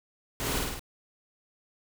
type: noise with echo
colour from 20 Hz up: pink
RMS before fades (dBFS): -32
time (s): 0.4-0.59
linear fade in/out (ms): 0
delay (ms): 51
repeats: 4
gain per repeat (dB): -2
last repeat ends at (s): 0.794
effects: none